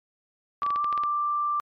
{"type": "tone with pitch glide", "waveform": "sine", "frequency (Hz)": [1156, 1178.9], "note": ["D6", "D6"], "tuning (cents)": [-28, 6], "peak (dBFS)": -23, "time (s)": [0.62, 1.6], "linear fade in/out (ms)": 0, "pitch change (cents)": 34, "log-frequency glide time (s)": [0.75, 0.81]}
{"type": "clicks", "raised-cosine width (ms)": 0.3, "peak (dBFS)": -21, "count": 8, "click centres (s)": [0.632, 0.664, 0.705, 0.76, 0.844, 0.927, 0.977, 1.036]}
{"effects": ["MP3 64 kbps"]}